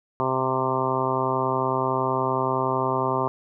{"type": "harmonic tone with a mistuned harmonic", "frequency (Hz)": 130.81, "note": "C3", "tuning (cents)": 0, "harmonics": [1, 2, 3, 4, 5, 6, 7, 8, 9], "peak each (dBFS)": [-31, -32, -28, -32, -30, -34, -28, -28, -31], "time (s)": [0.2, 3.28], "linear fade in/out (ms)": 0, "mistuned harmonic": 1, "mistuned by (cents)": -17, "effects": []}